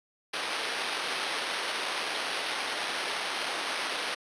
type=noise with sample-and-hold; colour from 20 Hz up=white; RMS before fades=-32 dBFS; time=0.33-4.15 s; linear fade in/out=10 ms; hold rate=7350 Hz; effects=high-pass 400 Hz 12 dB/octave + resampled to 22050 Hz